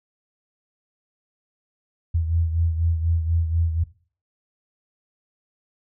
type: beating tone pair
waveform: sine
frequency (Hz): 82.41 / 86.51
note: E2 / F2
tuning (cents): 0 / -16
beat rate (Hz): 4.1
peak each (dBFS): -20 / -27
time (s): 2.14-3.84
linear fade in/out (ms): 10
effects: noise-tail reverb RT60 0.4 s tail -17 dB re dry